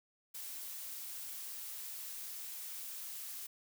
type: noise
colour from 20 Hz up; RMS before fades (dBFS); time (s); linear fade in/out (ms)
blue; -45; 0.34-3.47; 10
effects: none